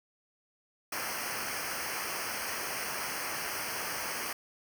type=noise with comb filter; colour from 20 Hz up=pink; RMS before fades=-36 dBFS; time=0.92-4.33 s; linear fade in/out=5 ms; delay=0.27 ms; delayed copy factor=-1; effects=none